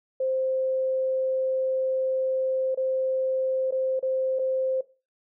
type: tone with dropouts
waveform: sine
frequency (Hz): 523.3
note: C5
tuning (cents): 0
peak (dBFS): -23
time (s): 0.2-4.81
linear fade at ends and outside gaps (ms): 5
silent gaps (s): 2.747-2.773 / 3.709-3.722 / 3.994-4.027 / 4.389-4.393
effects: noise-tail reverb RT60 0.3 s tail -17 dB re dry